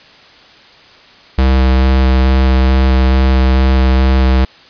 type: tone with vibrato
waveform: square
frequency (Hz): 65.2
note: C2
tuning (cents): -5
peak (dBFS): -8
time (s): 1.38-4.45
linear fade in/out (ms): 5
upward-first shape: square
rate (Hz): 2.3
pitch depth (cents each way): 9
effects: white hiss -41 dBFS RMS until 4.69 s + resampled to 11025 Hz